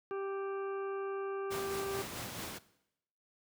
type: harmonic tone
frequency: 392 Hz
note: G4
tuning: in tune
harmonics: 1 / 2 / 3 / 4 / 6 / 7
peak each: -36 / -48 / -45 / -51 / -60 / -61 dBFS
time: 0.11-2.02 s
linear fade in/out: 0 ms
type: noise with tremolo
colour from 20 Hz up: pink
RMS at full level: -40 dBFS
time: 1.5-2.59 s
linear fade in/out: 20 ms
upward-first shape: sine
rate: 4.6 Hz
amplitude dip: 35%
effects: noise-tail reverb RT60 0.8 s tail -18 dB re dry + high-pass 100 Hz 12 dB/octave